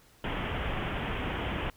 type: low-pass noise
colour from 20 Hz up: pink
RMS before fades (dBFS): -33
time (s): 0.24-1.7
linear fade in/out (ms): 2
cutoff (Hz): 3300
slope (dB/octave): 96
effects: pink hiss -60 dBFS RMS until 1.76 s

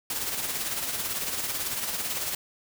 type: noise with tremolo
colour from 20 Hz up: white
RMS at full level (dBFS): -29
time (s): 0.1-2.35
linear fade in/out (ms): 2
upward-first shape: sine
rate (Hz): 18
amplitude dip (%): 45
effects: none

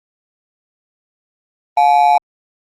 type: ring-modulated tone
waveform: triangle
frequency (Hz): 784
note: G5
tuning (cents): 0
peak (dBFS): -3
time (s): 1.77-2.18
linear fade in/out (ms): 5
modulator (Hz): 71.3
effects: Opus 24 kbps

